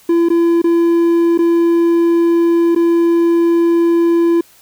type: tone with dropouts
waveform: triangle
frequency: 338.2 Hz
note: E4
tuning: 44 cents sharp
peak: -7 dBFS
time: 0.09-4.41 s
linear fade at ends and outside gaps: 5 ms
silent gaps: 0.288-0.301 / 0.618-0.641 / 1.377-1.388 / 2.75-2.76 s
effects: white hiss -47 dBFS RMS until 4.61 s